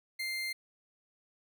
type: tone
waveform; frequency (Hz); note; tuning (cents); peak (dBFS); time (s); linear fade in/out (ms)
30% pulse; 2100; C7; +6; -31; 0.19-0.53; 10
effects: none